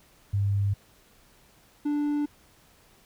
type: tone pair in turn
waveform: sine / triangle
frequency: 100.1 / 293.4 Hz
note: G2 / D4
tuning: +37 / -2 cents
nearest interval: octave + perfect fifth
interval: 1861 cents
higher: second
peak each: -22 dBFS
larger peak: neither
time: 0.33-0.74 / 1.85-2.26 s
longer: neither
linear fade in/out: 10 ms
effects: pink hiss -59 dBFS RMS until 3.05 s